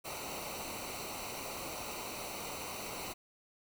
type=noise with comb filter; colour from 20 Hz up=pink; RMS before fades=-42 dBFS; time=0.04-3.14 s; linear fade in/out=20 ms; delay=0.59 ms; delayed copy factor=-0.75; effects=none